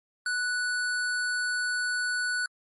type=tone; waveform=square; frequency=1480 Hz; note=F#6; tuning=in tune; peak=-27 dBFS; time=0.26-2.46 s; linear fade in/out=2 ms; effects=MP3 48 kbps